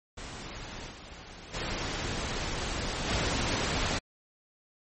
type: noise with level steps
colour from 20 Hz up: pink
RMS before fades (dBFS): -41 / -46 / -33 / -29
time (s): 0.17-3.99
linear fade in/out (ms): 10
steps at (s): 0.9 / 1.53 / 3.07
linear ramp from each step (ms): 20
effects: low-pass 9000 Hz 12 dB/octave + MP3 32 kbps